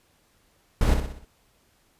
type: noise with echo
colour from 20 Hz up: brown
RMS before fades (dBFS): -19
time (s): 0.81-0.94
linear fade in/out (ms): 2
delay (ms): 62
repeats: 5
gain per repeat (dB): -6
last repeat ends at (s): 1.25
effects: pink hiss -64 dBFS RMS until 1.99 s + resampled to 32000 Hz